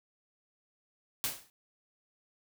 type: noise with exponential decay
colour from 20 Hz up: white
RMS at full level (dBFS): -29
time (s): 1.24-1.5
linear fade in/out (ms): 0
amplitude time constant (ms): 55
effects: none